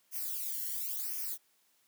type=noise with flanger; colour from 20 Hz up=violet; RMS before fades=-37 dBFS; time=0.11-1.38 s; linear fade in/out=50 ms; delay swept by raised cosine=0.25 to 0.82 ms; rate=0.95 Hz; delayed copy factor=-0.95; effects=white hiss -71 dBFS RMS until 1.87 s + high-pass 150 Hz 12 dB/octave